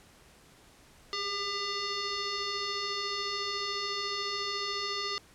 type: tone with frequency modulation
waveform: sine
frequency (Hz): 2800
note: F7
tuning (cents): +4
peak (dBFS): -31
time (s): 1.13-5.18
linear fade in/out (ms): 0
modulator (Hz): 798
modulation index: 3
effects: pink hiss -58 dBFS RMS until 5.34 s + low-pass 11000 Hz 12 dB/octave